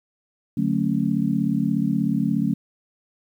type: chord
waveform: sine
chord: D major seventh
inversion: none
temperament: just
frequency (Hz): 146.83 / 183.54 / 220.2 / 275.3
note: D3 / F#3 / A3 / C#4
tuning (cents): 0 / -14 / +2 / -12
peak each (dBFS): -27 / -24 / -23 / -25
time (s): 0.57-2.54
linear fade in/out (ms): 5
effects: 9-bit